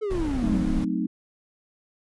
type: exponential sweep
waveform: triangle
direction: down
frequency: 443.9 to 174.61 Hz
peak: -23 dBFS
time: 0.01-0.63 s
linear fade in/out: 20 ms
type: noise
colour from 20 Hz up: brown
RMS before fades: -29 dBFS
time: 0.1-0.85 s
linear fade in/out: 10 ms
type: chord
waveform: sine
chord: F# diminished seventh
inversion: none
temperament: equal with one note detuned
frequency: 185 / 220 / 259.2 / 311.1 Hz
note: F#3 / A3 / C4 / Eb4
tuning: 0 / 0 / -16 / 0 cents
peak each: -29 dBFS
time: 0.42-1.07 s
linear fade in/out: 10 ms
effects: resampled to 24000 Hz